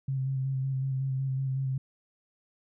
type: tone with vibrato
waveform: sine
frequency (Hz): 133.4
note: C3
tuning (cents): +34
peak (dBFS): -27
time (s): 0.08-1.78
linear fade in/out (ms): 5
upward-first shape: square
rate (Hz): 5.4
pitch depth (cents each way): 20
effects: none